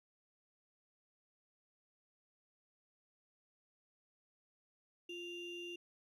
triangle ring-modulated tone, 1568 Hz, G6, in tune, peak -39 dBFS, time 5.09-5.76 s, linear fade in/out 5 ms, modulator 1220 Hz, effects none

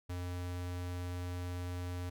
square tone, 89.1 Hz, F2, 35 cents sharp, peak -38 dBFS, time 0.09-2.1 s, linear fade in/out 10 ms, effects none

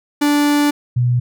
45% pulse / sine tone pair in turn, 292 / 122.77 Hz, D4 / B2, -10 / -10 cents, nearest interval octave + minor third, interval 1500 cents, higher first, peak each -12 dBFS, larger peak neither, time 0.21-0.71 / 0.96-1.2 s, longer first, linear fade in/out 10 ms, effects none

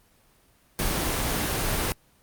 pink noise, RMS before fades -26 dBFS, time 0.79-1.92 s, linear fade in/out 0 ms, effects pink hiss -61 dBFS RMS until 2.22 s + Opus 24 kbps

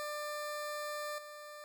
20% pulse tone with level steps, 595 Hz, D5, 22 cents sharp, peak -33 / -42 dBFS, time 0-1.64 s, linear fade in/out 0 ms, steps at 1.18 s, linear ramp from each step 5 ms, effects none

